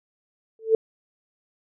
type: tone with exponential growth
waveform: sine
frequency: 444.6 Hz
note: A4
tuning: 18 cents sharp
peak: -10 dBFS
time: 0.59-0.75 s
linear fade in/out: 2 ms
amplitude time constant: 33 ms
effects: none